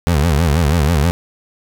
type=tone with vibrato; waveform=25% pulse; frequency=78.2 Hz; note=D#2; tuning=9 cents sharp; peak=-8 dBFS; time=0.07-1.11 s; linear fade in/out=0 ms; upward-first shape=sine; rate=6.2 Hz; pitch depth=200 cents each way; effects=none